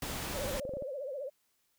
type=noise; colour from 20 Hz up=pink; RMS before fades=-38 dBFS; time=0.02-0.6 s; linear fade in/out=2 ms
type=clicks; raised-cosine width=2 ms; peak=-30 dBFS; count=10; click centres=0.312 / 0.362 / 0.459 / 0.509 / 0.596 / 0.652 / 0.693 / 0.737 / 0.77 / 0.823 s
type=tone with vibrato; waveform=sine; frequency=549 Hz; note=C#5; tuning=17 cents flat; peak=-36 dBFS; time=0.34-1.3 s; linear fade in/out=20 ms; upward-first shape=triangle; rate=15 Hz; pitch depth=170 cents each way
effects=white hiss -75 dBFS RMS until 1.78 s